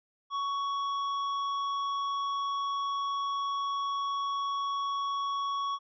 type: tone with hard clipping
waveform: triangle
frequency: 1117 Hz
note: C#6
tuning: 13 cents sharp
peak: -31 dBFS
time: 0.3-5.79 s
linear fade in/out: 50 ms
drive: 11 dB
effects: resampled to 16000 Hz